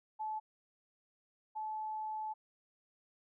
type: tone pair in turn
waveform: sine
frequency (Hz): 865 / 865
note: A5 / A5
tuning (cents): -30 / -30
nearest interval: unison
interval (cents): 0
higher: neither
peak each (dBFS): -36 / -37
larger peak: first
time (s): 0.19-0.4 / 1.55-2.34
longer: second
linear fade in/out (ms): 20
effects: none